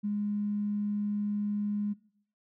triangle tone with tanh clipping, 206.6 Hz, G#3, 9 cents flat, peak -28 dBFS, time 0.03-1.94 s, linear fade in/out 20 ms, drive 3 dB, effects noise-tail reverb RT60 0.7 s tail -22 dB re dry

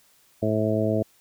harmonic tone, 108.2 Hz, A2, 29 cents flat, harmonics 1 / 2 / 3 / 4 / 5 / 6, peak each -27 / -27 / -28 / -29 / -29 / -27 dBFS, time 0.42-1.03 s, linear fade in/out 10 ms, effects white hiss -60 dBFS RMS until 1.2 s

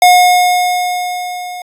square tone with level ramp, 721 Hz, F#5, 45 cents flat, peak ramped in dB -3 to -24 dBFS, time 0.02-1.62 s, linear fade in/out 2 ms, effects resampled to 32000 Hz

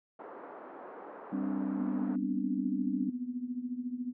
pink band-pass noise, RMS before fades -47 dBFS, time 0.19-2.16 s, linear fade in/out 5 ms, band 310 to 1300 Hz, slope 24 dB/octave
sine chord, G suspended fourth, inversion none, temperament equal, 196 / 261.6 / 293.7 Hz, G3 / C4 / D4, 0 / 0 / 0 cents, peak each -35 dBFS, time 1.32-3.1 s, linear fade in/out 10 ms
sine tone with tremolo, 247.4 Hz, B3, 3 cents sharp, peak -30 dBFS, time 1.78-4.13 s, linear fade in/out 10 ms, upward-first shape triangle, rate 14 Hz, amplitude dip 85%
effects none

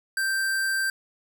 square tone, 1568 Hz, G6, in tune, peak -24 dBFS, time 0.17-0.9 s, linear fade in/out 2 ms, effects none

